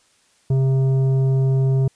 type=tone with tanh clipping; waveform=triangle; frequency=133.4 Hz; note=C3; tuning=34 cents sharp; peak=-16 dBFS; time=0.5-1.88 s; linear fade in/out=5 ms; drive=13 dB; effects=white hiss -59 dBFS RMS until 1.95 s + resampled to 22050 Hz